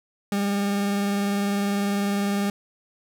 40% pulse tone with vibrato, 201 Hz, G3, 44 cents sharp, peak -21 dBFS, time 0.32-2.5 s, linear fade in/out 2 ms, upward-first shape sine, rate 20 Hz, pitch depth 25 cents each way, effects none

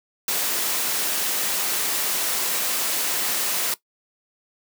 white high-pass noise, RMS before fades -24 dBFS, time 0.28-3.74 s, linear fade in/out 2 ms, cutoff 240 Hz, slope 12 dB/octave, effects noise-tail reverb RT60 0.1 s tail -17 dB re dry

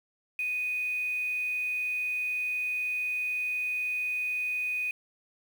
sine tone with quantisation, 2489 Hz, D#7, in tune, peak -28 dBFS, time 0.39-4.91 s, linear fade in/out 2 ms, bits 8, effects none

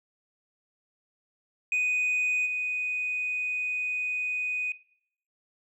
sine tone with level steps, 2490 Hz, D#7, 1 cent sharp, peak -21 / -26 dBFS, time 1.72-4.72 s, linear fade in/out 2 ms, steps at 2.45 s, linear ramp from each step 20 ms, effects noise-tail reverb RT60 0.6 s tail -18 dB re dry + tanh soft clip ceiling -22 dBFS

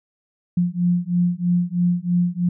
sine beating tone pair, 174.61 / 177.71 Hz, F3 / F3, 0 / +30 cents, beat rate 3.1 Hz, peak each -20 dBFS, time 0.57-2.49 s, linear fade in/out 5 ms, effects none

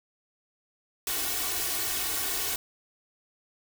white noise with comb filter, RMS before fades -30 dBFS, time 1.07-2.56 s, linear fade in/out 2 ms, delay 2.7 ms, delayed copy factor +0.95, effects none

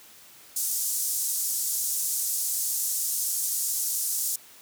pink band-pass noise, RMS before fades -28 dBFS, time 0.56-4.36 s, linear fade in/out 5 ms, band 6500 to 16000 Hz, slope 24 dB/octave, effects white hiss -51 dBFS RMS until 4.61 s + high-pass 80 Hz 12 dB/octave

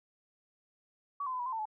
sine tone with pitch steps, 1135 / 1029 / 1010 / 971 / 1036 / 895 / 860 Hz, C#6 / C6 / B5 / B5 / C6 / A5 / A5, +41 / -29 / +39 / -30 / -17 / +29 / -40 cents, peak -33 dBFS, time 1.2-1.655 s, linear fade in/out 5 ms, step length 65 ms, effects none

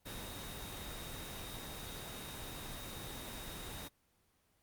sine tone in noise, 3739 Hz, A#7, 4 cents sharp, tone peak -50 dBFS, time 0.05-3.89 s, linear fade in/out 20 ms, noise pink, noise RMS -45 dBFS, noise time 0.05-3.89 s, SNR -8 dB, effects pink hiss -74 dBFS RMS until 4.62 s + Opus 24 kbps

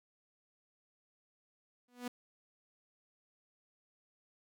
sawtooth tone with exponential growth, 245.6 Hz, B3, 9 cents flat, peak -31 dBFS, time 1.88-2.08 s, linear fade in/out 5 ms, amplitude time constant 42 ms, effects none

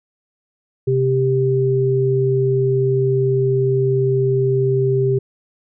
sine tone pair together, 130.81 / 393.6 Hz, C3 / G4, 0 / +7 cents, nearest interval octave + perfect fifth, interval 1907 cents, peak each -17 / -16 dBFS, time 0.87-5.19 s, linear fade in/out 10 ms, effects none

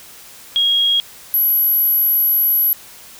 sine tone pair in turn, 3282 / 11743 Hz, G#7 / F#9, -21 / -14 cents, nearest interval octave + minor seventh, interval 2207 cents, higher second, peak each -12 dBFS, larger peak neither, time 0.56-1 / 1.34-2.73 s, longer second, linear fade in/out 0 ms, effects white hiss -40 dBFS RMS until 3.19 s

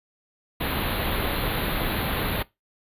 pink band-stop noise, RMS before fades -26 dBFS, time 0.6-2.43 s, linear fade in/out 10 ms, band 4200 to 11000 Hz, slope 96 dB/octave, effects noise-tail reverb RT60 0.2 s tail -21 dB re dry + resampled to 32000 Hz

